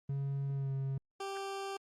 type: tone with pitch glide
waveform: triangle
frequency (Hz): 138.59 to 135.5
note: C#3 to C#3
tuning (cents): 0 to -39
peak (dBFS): -31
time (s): 0.09-0.98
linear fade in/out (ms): 5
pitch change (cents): -39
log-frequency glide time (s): 0.53-0.72
type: tone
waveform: 20% pulse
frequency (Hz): 392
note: G4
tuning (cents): 0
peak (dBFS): -33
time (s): 1.2-1.77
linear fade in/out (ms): 5
type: tone with exponential growth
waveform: triangle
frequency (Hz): 1569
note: G6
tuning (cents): +1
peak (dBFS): -38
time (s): 1.27-1.37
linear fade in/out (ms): 0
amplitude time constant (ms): 20
effects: low-pass 9000 Hz 12 dB/octave + Opus 32 kbps